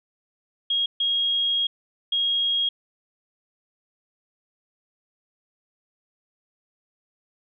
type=tone bursts at uneven times; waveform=sine; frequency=3274 Hz; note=G#7; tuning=25 cents flat; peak=-20 dBFS; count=3; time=0.7-0.86 / 1-1.67 / 2.12-2.69 s; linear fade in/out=5 ms; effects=none